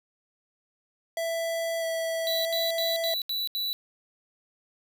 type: tone with vibrato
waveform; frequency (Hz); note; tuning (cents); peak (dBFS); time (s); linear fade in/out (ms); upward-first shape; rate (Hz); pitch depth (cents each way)
square; 659.3; E5; 0; -28; 1.17-3.14; 2; square; 0.77; 9
type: tone bursts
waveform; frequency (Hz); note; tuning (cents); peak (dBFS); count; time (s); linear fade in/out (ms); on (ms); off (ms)
square; 3951; B7; 0; -28; 6; 2.27-3.73; 0; 180; 76
effects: none